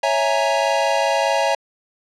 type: chord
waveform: square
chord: A# half-diminished seventh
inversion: first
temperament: equal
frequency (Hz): 554.4 / 659.3 / 830.6 / 932.3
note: C#5 / E5 / G#5 / A#5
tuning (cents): 0 / 0 / 0 / 0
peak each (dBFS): -22 / -22 / -23 / -24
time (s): 0.03-1.55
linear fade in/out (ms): 5
effects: low-pass 6000 Hz 12 dB/octave